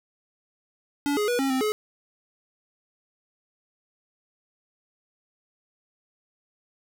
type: tone with pitch steps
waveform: square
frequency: 286.2 / 417.7 / 485.4 / 270.9 / 261.1 / 425.5 Hz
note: D4 / G#4 / B4 / C#4 / C4 / G#4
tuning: -45 / +10 / -30 / -40 / -3 / +42 cents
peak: -23 dBFS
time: 1.06-1.72 s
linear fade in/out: 0 ms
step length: 110 ms
effects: 9-bit